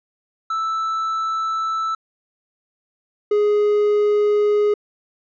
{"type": "tone pair in turn", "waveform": "triangle", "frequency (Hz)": [1318.5, 416.3], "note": ["E6", "G#4"], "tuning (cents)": [0, 4], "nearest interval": "octave + minor sixth", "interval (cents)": 1996, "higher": "first", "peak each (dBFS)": [-18, -12], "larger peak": "second", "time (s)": [[0.5, 1.95], [3.31, 4.74]], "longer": "first", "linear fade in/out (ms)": 5, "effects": ["resampled to 16000 Hz"]}